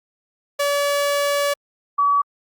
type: tone pair in turn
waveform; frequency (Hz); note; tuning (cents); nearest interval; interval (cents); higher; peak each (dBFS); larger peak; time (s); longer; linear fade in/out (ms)
sawtooth / sine; 572 / 1140.4; D5 / C#6; -46 / +49; octave; 1195; second; -14; neither; 0.59-1.54 / 1.98-2.22; first; 10
effects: Opus 48 kbps